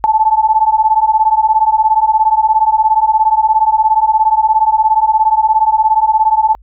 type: beating tone pair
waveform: sine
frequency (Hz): 864 / 881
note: A5 / A5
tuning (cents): -32 / +2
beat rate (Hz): 17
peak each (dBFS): -11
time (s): 0.04-6.55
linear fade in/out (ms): 0
effects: added 50 Hz sine -39 dBFS peak until 6.62 s